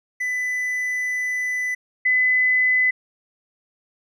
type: tone pair in turn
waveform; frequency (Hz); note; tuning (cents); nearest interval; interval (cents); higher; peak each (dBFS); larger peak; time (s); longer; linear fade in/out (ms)
triangle / sine; 1998 / 2011; B6 / B6; +20 / +31; unison; 11; second; -20 / -15; second; 0.2-1.75 / 2.05-2.91; first; 10
effects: none